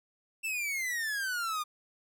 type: exponential sweep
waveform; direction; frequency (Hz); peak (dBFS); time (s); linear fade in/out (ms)
45% pulse; down; 2695 to 1200; -31; 0.43-1.64; 20
effects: none